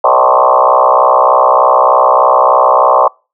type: tone with frequency modulation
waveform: sine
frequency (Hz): 830.6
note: G#5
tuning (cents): 0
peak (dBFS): -4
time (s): 0.04-3.08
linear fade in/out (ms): 5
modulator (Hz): 63.3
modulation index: 5
effects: noise-tail reverb RT60 0.3 s tail -26 dB re dry + high-pass 400 Hz 12 dB/octave